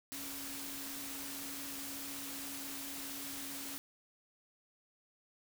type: tone in noise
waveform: sine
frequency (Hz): 277.2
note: C#4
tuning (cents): 0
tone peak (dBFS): -49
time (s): 0.12-3.78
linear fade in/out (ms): 0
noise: white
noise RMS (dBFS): -44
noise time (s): 0.12-3.78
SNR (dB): -8
effects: none